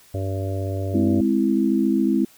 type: harmonic tone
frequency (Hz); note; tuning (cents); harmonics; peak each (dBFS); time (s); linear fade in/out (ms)
96.4; G2; -28; 1 / 3 / 4 / 5 / 6 / 7; -24 / -33 / -34 / -37 / -33 / -37; 0.14-1.21; 5
type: chord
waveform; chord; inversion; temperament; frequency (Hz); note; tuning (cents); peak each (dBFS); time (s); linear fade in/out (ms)
sine; Ab augmented; none; equal; 207.7 / 261.6 / 329.6; Ab3 / C4 / E4; 0 / 0 / 0; -21; 0.94-2.25; 5
effects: white hiss -52 dBFS RMS until 2.37 s